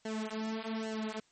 sawtooth tone with flanger, 220 Hz, A3, in tune, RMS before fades -37 dBFS, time 0.05-1.2 s, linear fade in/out 5 ms, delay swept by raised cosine 0.81 to 6.51 ms, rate 1.2 Hz, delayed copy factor -1, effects white hiss -69 dBFS RMS until 1.31 s + MP3 32 kbps

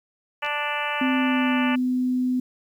harmonic tone, 293.7 Hz, D4, in tune, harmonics 2 / 3 / 4 / 5 / 6 / 7 / 8 / 9 / 10, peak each -34 / -30 / -32 / -34 / -32 / -36 / -33 / -32 / -35 dBFS, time 0.42-1.76 s, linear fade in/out 10 ms
clicks, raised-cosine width 0.2 ms, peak -24 dBFS, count 2, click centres 0.448 / 0.463 s
sine tone with pitch glide, 260 to 252.6 Hz, C4 to B3, -11 to +39 cents, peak -20 dBFS, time 1.01-2.4 s, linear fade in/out 5 ms, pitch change -50 cents, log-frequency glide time 1.17-1.65 s
effects 9-bit

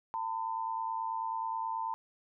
sine tone pair together, 900 / 1009.3 Hz, A5 / B5, +39 / +37 cents, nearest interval major second, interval 198 cents, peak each -34 / -37 dBFS, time 0.14-1.94 s, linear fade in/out 0 ms, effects none

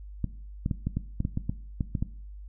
clicks, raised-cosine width 5 ms, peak -15 dBFS, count 12, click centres 0.243 / 0.661 / 0.712 / 0.87 / 0.97 / 1.204 / 1.251 / 1.374 / 1.495 / 1.808 / 1.952 / 2.025 s, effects noise-tail reverb RT60 0.5 s tail -17 dB re dry + added 50 Hz sine -40 dBFS peak until 2.48 s

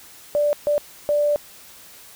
sine tone bursts at uneven times, 587.3 Hz, D5, in tune, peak -16 dBFS, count 3, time 0.35-0.53 / 0.67-0.78 / 1.09-1.36 s, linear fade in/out 0 ms, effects white hiss -45 dBFS RMS until 2.15 s

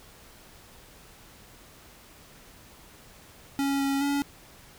square tone with pitch steps, 277.3 / 275.6 / 282.9 Hz, C#4 / C#4 / C#4, +1 / -10 / +35 cents, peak -25 dBFS, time 3.59-4.22 s, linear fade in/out 0 ms, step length 210 ms, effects pink hiss -52 dBFS RMS until 4.78 s

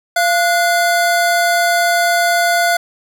square tone pair together, 690 / 1462 Hz, F5 / F#6, -21 / -21 cents, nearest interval octave + minor second, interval 1300 cents, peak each -14 / -17 dBFS, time 0.16-2.77 s, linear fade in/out 5 ms, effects none

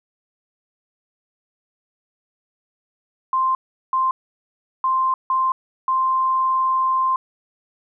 sine tone bursts at uneven times, 1046.5 Hz, C6, in tune, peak -16 dBFS, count 5, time 3.33-3.55 / 3.93-4.11 / 4.84-5.14 / 5.3-5.52 / 5.88-7.16 s, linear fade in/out 2 ms, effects none

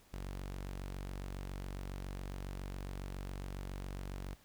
sawtooth tone, 47.26 Hz, F#1, 37 cents sharp, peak -37 dBFS, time 0.13-4.35 s, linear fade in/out 10 ms, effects pink hiss -65 dBFS RMS until 4.44 s

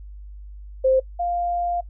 sine tone pair in turn, 524 / 699.5 Hz, C5 / F5, +2 / +3 cents, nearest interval perfect fourth, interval 501 cents, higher second, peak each -14 / -21 dBFS, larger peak first, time 0.84-1 / 1.19-1.81 s, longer second, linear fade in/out 10 ms, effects noise-tail reverb RT60 0.1 s tail -21 dB re dry + added 50 Hz sine -36 dBFS peak until 1.89 s

